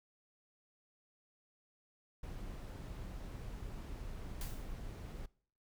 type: noise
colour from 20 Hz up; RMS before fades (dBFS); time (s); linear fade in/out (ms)
brown; -45; 2.23-5.26; 5
type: noise with exponential decay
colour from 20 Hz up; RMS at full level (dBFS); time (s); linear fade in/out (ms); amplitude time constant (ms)
white; -46; 4.41-4.81; 2; 86
effects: noise-tail reverb RT60 0.5 s tail -22 dB re dry